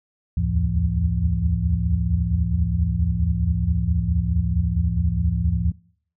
sine tone cluster, 68.5 / 78.7 / 83.2 / 108 / 170.1 Hz, C#2 / D#2 / E2 / A2 / F3, -20 / +20 / +17 / -32 / -45 cents, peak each -25 dBFS, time 0.37-5.72 s, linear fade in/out 5 ms, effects noise-tail reverb RT60 0.6 s tail -23 dB re dry

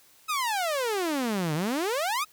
sawtooth exponential two-way sweep, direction down then up, 1300 to 146.3 to 1300 Hz, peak -22 dBFS, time 0.28-2.25 s, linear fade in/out 20 ms, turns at 1.54 s, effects white hiss -58 dBFS RMS until 2.32 s

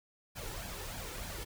pink noise with flanger, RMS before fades -42 dBFS, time 0.35-1.45 s, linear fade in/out 20 ms, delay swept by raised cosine 1.2 to 2.3 ms, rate 3.3 Hz, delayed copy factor +0.6, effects none

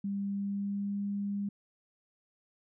sine tone with pitch glide, 199.3 to 201.5 Hz, G3 to G3, +29 to +48 cents, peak -31 dBFS, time 0.04-1.49 s, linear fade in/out 5 ms, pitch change +19 cents, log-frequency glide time 0.33-0.97 s, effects none

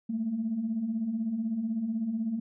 sine beating tone pair, 209.9 / 225.9 Hz, G#3 / A3, +19 / +46 cents, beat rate 16 Hz, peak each -36 / -28 dBFS, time 0.09-2.4 s, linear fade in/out 10 ms, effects tanh soft clip ceiling -21 dBFS

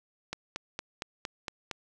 click train, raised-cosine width 0.2 ms, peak -17 dBFS, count 7, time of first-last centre 0.33-1.712 s, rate 4.34 Hz, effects none

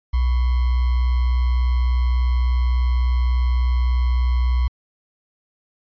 sine tone with sample-and-hold, 61.74 Hz, B1, in tune, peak -15 dBFS, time 0.13-4.68 s, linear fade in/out 10 ms, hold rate 1050 Hz, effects resampled to 11025 Hz

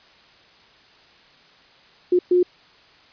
sine tone bursts at uneven times, 358.7 Hz, F4, 46 cents sharp, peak -13 dBFS, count 2, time 2.12-2.19 / 2.31-2.43 s, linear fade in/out 5 ms, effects white hiss -52 dBFS RMS until 3.12 s + resampled to 11025 Hz

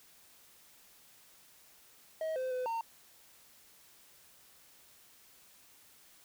triangle tone with pitch steps, 636 / 516 / 506 / 914 Hz, D#5 / C5 / B4 / A#5, +38 / -24 / +42 / -34 cents, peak -31 dBFS, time 2.21-2.81 s, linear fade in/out 2 ms, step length 150 ms, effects white hiss -61 dBFS RMS until 6.24 s

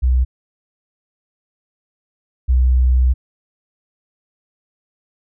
sine tone pair in turn, 63.1 / 63.1 Hz, B1 / B1, +38 / +38 cents, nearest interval unison, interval 0 cents, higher neither, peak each -11 / -10 dBFS, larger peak second, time 0.02-0.25 / 2.48-3.14 s, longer second, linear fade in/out 20 ms, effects none

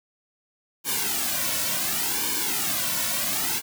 white noise with flanger, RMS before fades -26 dBFS, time 0.84-3.62 s, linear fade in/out 50 ms, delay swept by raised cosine 1.5 to 2.47 ms, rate 0.69 Hz, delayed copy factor -1, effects none

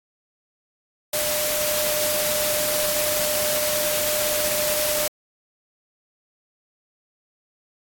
sine tone in noise, 601 Hz, D5, 40 cents sharp, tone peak -26 dBFS, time 1.13-5.08 s, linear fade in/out 5 ms, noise white, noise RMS -24 dBFS, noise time 1.13-5.08 s, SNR -5 dB, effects AAC 64 kbps

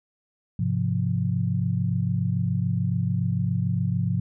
sine chord, F minor, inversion first, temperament equal, 103.83 / 130.81 / 174.61 Hz, Ab2 / C3 / F3, 0 / 0 / 0 cents, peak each -26 dBFS, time 0.59-4.2 s, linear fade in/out 5 ms, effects none

